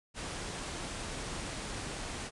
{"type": "low-pass noise", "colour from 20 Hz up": "pink", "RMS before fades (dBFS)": -40, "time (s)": [0.14, 2.31], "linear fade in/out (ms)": 50, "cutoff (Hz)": 10000, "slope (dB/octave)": 96, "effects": []}